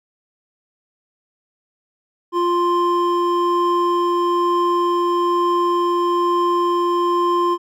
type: tone pair together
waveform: triangle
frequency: 349.2 / 1046.5 Hz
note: F4 / C6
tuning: 0 / 0 cents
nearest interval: octave + perfect fifth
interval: 1900 cents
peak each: -16 dBFS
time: 2.32-7.58 s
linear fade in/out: 50 ms
effects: none